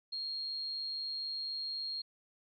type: tone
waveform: sine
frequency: 4249 Hz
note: C8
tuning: 26 cents sharp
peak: -36 dBFS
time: 0.12-2.02 s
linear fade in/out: 10 ms
effects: none